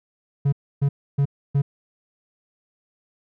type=tone bursts; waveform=triangle; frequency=140.3 Hz; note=C#3; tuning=21 cents sharp; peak=-14 dBFS; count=4; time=0.45-1.62 s; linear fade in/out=10 ms; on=75 ms; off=290 ms; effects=none